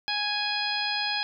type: harmonic tone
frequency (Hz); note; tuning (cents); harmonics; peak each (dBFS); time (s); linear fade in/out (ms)
831; G#5; +1; 1 / 2 / 3 / 4 / 5 / 6; -33 / -33 / -33 / -33 / -33 / -33; 0.08-1.23; 0
effects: none